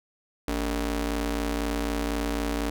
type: ring-modulated tone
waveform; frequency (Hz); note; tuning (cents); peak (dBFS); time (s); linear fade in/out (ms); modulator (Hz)
sawtooth; 170; F3; -46; -19; 0.48-2.7; 2; 117
effects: none